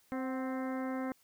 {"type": "harmonic tone with a mistuned harmonic", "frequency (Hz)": 261.6, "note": "C4", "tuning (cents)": 0, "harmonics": [1, 2, 3, 4, 5, 6, 7, 8], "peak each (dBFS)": [-35, -41, -45, -47, -49, -51, -52, -53], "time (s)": [0.12, 1.12], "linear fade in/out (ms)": 0, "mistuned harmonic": 3, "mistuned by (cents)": -46, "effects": ["white hiss -68 dBFS RMS until 1.23 s"]}